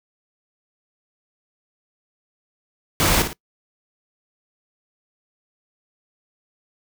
pink noise with echo, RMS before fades -18 dBFS, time 3-3.22 s, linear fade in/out 0 ms, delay 55 ms, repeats 2, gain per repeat -8 dB, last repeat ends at 3.33 s, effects noise-tail reverb RT60 0.1 s tail -22 dB re dry

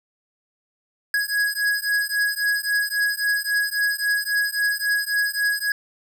square beating tone pair, 1661.2 / 1664.9 Hz, G#6 / G#6, 0 / +4 cents, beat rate 3.7 Hz, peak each -24 / -24 dBFS, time 1.14-5.72 s, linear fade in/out 2 ms, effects none

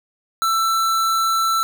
square tone, 1333 Hz, E6, 19 cents sharp, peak -17 dBFS, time 0.42-1.63 s, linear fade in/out 0 ms, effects none

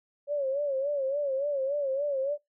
sine tone with vibrato, 557 Hz, C#5, 8 cents sharp, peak -26 dBFS, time 0.27-2.38 s, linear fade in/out 50 ms, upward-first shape sine, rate 3.5 Hz, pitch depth 95 cents each way, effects noise-tail reverb RT60 0.2 s tail -25 dB re dry

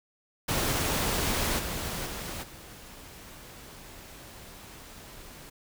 pink noise with level steps, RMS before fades -28 / -34 / -37 / -47 dBFS, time 0.48-5.5 s, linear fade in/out 10 ms, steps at 1.58 / 2.05 / 2.42 s, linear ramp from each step 20 ms, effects none

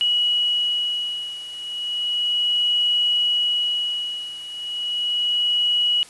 sine beating tone pair, 2920 / 2920.34 Hz, F#7 / F#7, -24 / -23 cents, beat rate 0.34 Hz, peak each -21 / -24 dBFS, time 0.01-6.03 s, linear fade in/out 0 ms, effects white hiss -45 dBFS RMS until 6.09 s + resampled to 24000 Hz

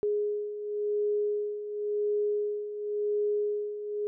sine beating tone pair, 415.3 / 416.23 Hz, G#4 / G#4, 0 / +4 cents, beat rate 0.93 Hz, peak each -34 / -28 dBFS, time 0.03-4.07 s, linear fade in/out 0 ms, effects none

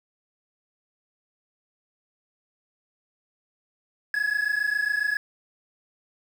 triangle tone pair together, 1672.7 / 1700 Hz, G#6 / G#6, +12 / +40 cents, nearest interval unison, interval 28 cents, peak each -24 dBFS, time 4.14-5.17 s, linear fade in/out 2 ms, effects 8-bit

